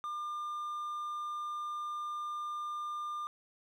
triangle tone, 1200 Hz, D6, 37 cents sharp, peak -34 dBFS, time 0.04-3.27 s, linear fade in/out 0 ms, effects none

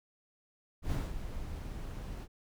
brown noise with ADSR envelope, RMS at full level -31 dBFS, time 0.82-2.28 s, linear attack 98 ms, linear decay 210 ms, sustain -9 dB, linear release 56 ms, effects none

